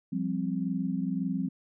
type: chord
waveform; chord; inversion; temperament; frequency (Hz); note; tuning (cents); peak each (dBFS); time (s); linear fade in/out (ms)
sine; F suspended second; none; just; 174.61 / 196.44 / 261.9; F3 / G3 / C4; 0 / +4 / +2; -32; 0.12-1.49; 10
effects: none